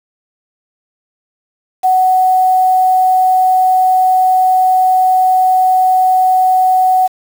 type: tone with quantisation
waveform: sine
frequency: 745 Hz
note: F#5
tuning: 12 cents sharp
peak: -7 dBFS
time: 1.83-7.08 s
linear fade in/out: 20 ms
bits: 5
effects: none